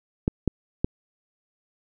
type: clicks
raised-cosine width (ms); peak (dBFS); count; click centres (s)
3; -8; 3; 0.279 / 0.477 / 0.845
effects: none